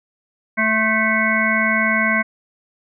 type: harmonic tone with a mistuned harmonic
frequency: 220 Hz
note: A3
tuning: in tune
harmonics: 1 / 3 / 5 / 7 / 9 / 10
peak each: -22 / -25 / -24 / -21 / -21 / -21 dBFS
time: 0.57-2.23 s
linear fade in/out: 20 ms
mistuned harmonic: 5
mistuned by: -38 cents
effects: none